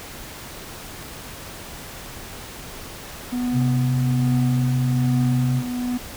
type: click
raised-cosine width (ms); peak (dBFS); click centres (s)
0.2; -19; 1.026
type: tone with tremolo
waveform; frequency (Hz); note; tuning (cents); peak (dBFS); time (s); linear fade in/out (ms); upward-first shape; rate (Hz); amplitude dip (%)
triangle; 246.9; B3; 0; -18; 3.32-5.98; 10; triangle; 1.2; 55
type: tone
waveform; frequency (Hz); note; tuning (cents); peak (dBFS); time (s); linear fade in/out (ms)
sine; 130.1; C3; -9; -18; 3.52-5.63; 50
effects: pink hiss -37 dBFS RMS until 6.16 s